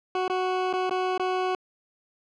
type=tone with dropouts; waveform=20% pulse; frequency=370 Hz; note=F#4; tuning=in tune; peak=-19 dBFS; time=0.15-1.55 s; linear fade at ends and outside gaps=2 ms; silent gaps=0.28-0.298 / 0.729-0.736 / 0.896-0.909 / 1.178-1.196 s; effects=low-pass 3000 Hz 12 dB/octave